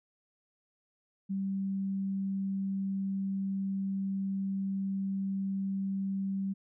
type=tone; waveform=sine; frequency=194.4 Hz; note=G3; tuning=14 cents flat; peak=-30 dBFS; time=1.29-6.54 s; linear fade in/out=20 ms; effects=none